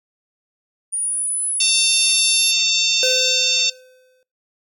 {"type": "linear sweep", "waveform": "sine", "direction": "up", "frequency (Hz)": [9530, 11170], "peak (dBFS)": -19, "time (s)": [0.92, 2.52], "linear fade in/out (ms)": 20}
{"type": "harmonic tone", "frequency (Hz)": 902, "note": "A5", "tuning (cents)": 43, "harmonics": [3, 4, 5, 6, 7, 8], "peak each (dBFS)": [-22, -20, -22, -23, -25, -26], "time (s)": [1.6, 3.7], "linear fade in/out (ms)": 5}
{"type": "tone with exponential decay", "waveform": "square", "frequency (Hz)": 511, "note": "C5", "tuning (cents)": -41, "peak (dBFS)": -20, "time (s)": [3.03, 4.23], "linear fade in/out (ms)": 1, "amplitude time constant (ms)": 260}
{"effects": ["noise-tail reverb RT60 0.3 s tail -23 dB re dry"]}